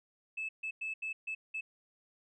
sine tone bursts at uneven times, 2613 Hz, E7, 16 cents flat, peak -34 dBFS, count 6, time 0.37-0.49 / 0.63-0.71 / 0.81-0.94 / 1.02-1.13 / 1.27-1.35 / 1.54-1.61 s, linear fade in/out 10 ms, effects tanh soft clip ceiling -31 dBFS

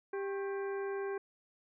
harmonic tone with a mistuned harmonic, 395 Hz, G4, 13 cents sharp, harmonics 1 / 2 / 3 / 4 / 5 / 6, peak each -35 / -47 / -48 / -47 / -56 / -57 dBFS, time 0.13-1.18 s, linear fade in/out 5 ms, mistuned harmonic 3, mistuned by -150 cents, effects none

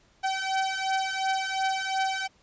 sawtooth beating tone pair, 766 / 768.8 Hz, G5 / G5, -40 / -34 cents, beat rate 2.8 Hz, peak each -25 dBFS, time 0.23-2.28 s, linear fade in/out 20 ms, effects pink hiss -62 dBFS RMS until 2.42 s + resampled to 16000 Hz

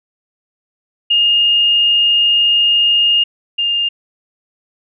sine tone pair in turn, 2837 / 2814 Hz, F7 / F7, +27 / +12 cents, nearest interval unison, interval 15 cents, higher first, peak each -9 / -13 dBFS, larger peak first, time 1.1-3.24 / 3.58-3.89 s, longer first, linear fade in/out 10 ms, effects none

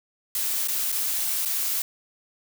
blue noise with dropouts, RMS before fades -26 dBFS, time 0.35-1.82 s, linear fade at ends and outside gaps 2 ms, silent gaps 0.675-0.683 / 0.919-0.924 / 1.452-1.457 s, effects none

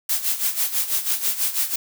blue noise with tremolo, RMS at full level -20 dBFS, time 0.09-1.76 s, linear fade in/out 5 ms, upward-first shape sine, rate 6.1 Hz, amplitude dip 75%, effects none

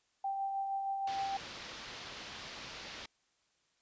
sine tone with tremolo, 784 Hz, G5, in tune, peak -32 dBFS, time 0.24-1.37 s, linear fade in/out 5 ms, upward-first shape sine, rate 6.4 Hz, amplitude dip 30%
white low-pass noise, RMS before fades -47 dBFS, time 1.07-3.06 s, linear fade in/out 5 ms, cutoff 4900 Hz, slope 24 dB/octave
effects white hiss -75 dBFS RMS until 3.81 s + resampled to 16000 Hz

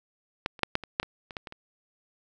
clicks, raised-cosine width 0.3 ms, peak -11 / -29 / -6 / -8 / -23 / -7 / -20 / -24 / -18 / -23 / -26 dBFS, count 11, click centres 0.461 / 0.592 / 0.633 / 0.754 / 0.837 / 0.999 / 1.03 / 1.308 / 1.368 / 1.472 / 1.524 s, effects none

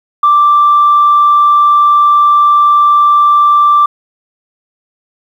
sine tone, 1174.7 Hz, D6, in tune, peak -3 dBFS, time 0.23-3.86 s, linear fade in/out 5 ms, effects tanh soft clip ceiling 0 dBFS + 7-bit

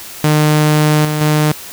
sawtooth tone with level steps, 151.9 Hz, D#3, 41 cents flat, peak -5 / -11 / -6 dBFS, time 0.24-1.52 s, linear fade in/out 2 ms, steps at 1.05 / 1.21 s, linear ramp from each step 2 ms, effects white hiss -31 dBFS RMS until 1.72 s

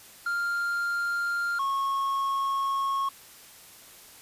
triangle tone pair in turn, 1396.9 / 1094.1 Hz, F6 / C#6, 0 / -23 cents, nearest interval major third, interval 423 cents, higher first, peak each -24 / -23 dBFS, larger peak second, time 0.26-1.59 / 1.59-3.09 s, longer second, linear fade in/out 5 ms, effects white hiss -50 dBFS RMS until 4.21 s + resampled to 32000 Hz

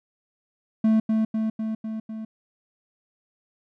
triangle tone with echo, 220 Hz, A3, in tune, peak -14 dBFS, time 0.84-1 s, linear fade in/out 5 ms, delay 250 ms, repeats 5, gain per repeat -3 dB, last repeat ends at 2.25 s, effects none

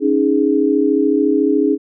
sine chord, C# suspended second, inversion none, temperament equal, 277.2 / 311.1 / 415.3 Hz, C#4 / D#4 / G#4, 0 / 0 / 0 cents, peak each -16 dBFS, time 0-1.78 s, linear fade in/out 50 ms, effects none

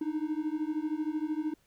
triangle beating tone pair, 302.3 / 315.3 Hz, D#4 / D#4, -50 / +23 cents, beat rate 13 Hz, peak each -31 dBFS, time 0.01-1.54 s, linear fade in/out 5 ms, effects pink hiss -69 dBFS RMS until 1.66 s

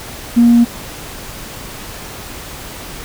sine tone, 236.3 Hz, A#3, 24 cents sharp, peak -4 dBFS, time 0.36-0.65 s, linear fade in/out 20 ms, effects tanh soft clip ceiling -1 dBFS + pink hiss -30 dBFS RMS until 3.04 s

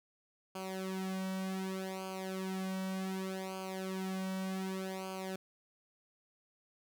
sawtooth tone with flanger, 189.3 Hz, F#3, 40 cents sharp, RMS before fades -39 dBFS, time 0.55-5.36 s, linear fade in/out 5 ms, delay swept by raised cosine 0.53 to 2.43 ms, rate 0.66 Hz, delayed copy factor -0.85, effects none

